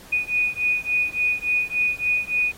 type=beating tone pair; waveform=sine; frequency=2471 / 2474.5 Hz; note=D#7 / D#7; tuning=-13 / -10 cents; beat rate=3.5 Hz; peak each=-23 dBFS; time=0.12-2.52 s; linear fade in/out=10 ms; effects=pink hiss -46 dBFS RMS until 2.57 s + AAC 48 kbps